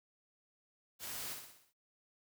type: noise with echo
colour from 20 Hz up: white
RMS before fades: -44 dBFS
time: 0.99-1.37 s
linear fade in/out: 50 ms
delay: 61 ms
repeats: 6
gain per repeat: -5 dB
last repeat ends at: 1.736 s
effects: none